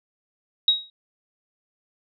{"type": "tone with exponential decay", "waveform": "sine", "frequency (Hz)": 3800, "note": "A#7", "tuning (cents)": 33, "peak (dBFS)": -11, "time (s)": [0.68, 0.9], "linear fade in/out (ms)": 2, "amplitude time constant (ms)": 46, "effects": []}